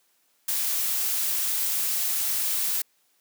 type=noise; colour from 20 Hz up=blue; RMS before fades=-26 dBFS; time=0.48-2.82 s; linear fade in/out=5 ms; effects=white hiss -67 dBFS RMS until 3.2 s + high-pass 200 Hz 12 dB/octave